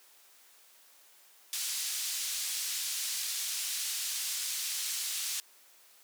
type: band-pass noise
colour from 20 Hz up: pink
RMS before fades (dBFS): -35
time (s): 1.53-5.4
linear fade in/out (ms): 0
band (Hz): 4200 to 12000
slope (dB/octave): 12
effects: white hiss -60 dBFS RMS until 6.03 s + high-pass 400 Hz 12 dB/octave